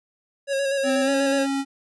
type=tone with vibrato; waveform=square; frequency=550 Hz; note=C#5; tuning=14 cents flat; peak=-22 dBFS; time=0.47-1.47 s; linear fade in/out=50 ms; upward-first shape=square; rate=8.2 Hz; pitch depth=24 cents each way
type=tone with pitch glide; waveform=square; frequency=261 to 274.3 Hz; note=C4 to C#4; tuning=-4 to -18 cents; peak=-23 dBFS; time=0.83-1.65 s; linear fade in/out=50 ms; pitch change=+86 cents; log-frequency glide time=1.03-1.1 s
effects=resampled to 24000 Hz